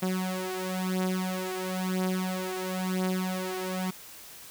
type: beating tone pair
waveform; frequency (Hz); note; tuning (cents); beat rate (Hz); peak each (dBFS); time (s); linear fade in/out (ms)
sawtooth; 185 / 185.99; F#3 / F#3; 0 / +9; 0.99; -28 / -27; 0.02-3.91; 10
effects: white hiss -47 dBFS RMS until 4.5 s